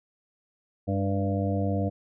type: harmonic tone with a mistuned harmonic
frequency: 98 Hz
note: G2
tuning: in tune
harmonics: 1 / 2 / 3 / 5 / 6 / 7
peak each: -27 / -30 / -32 / -34 / -35 / -35 dBFS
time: 0.87-1.9 s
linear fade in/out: 20 ms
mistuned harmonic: 2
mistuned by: +33 cents
effects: none